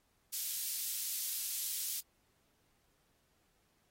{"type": "high-pass noise", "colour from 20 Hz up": "white", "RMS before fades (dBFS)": -38, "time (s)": [0.32, 2.01], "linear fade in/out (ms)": 20, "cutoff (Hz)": 4200, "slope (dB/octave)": 12, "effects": ["pink hiss -75 dBFS RMS until 3.9 s", "AAC 48 kbps"]}